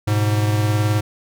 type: beating tone pair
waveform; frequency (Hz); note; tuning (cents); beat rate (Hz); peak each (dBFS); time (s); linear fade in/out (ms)
square; 105.1 / 124.1; G#2 / B2; +21 / +9; 19; -17 / -25; 0.07-1.01; 10
effects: none